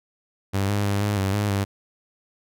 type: tone with pitch steps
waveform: sawtooth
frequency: 98.1 / 102.2 / 100.5 / 103.4 / 96.8 / 103.5 / 99.2 Hz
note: G2 / G#2 / G2 / G#2 / G2 / G#2 / G2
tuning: +2 / -27 / +44 / -7 / -21 / -5 / +21 cents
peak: -17 dBFS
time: 0.53-1.65 s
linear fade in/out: 20 ms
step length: 160 ms
effects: none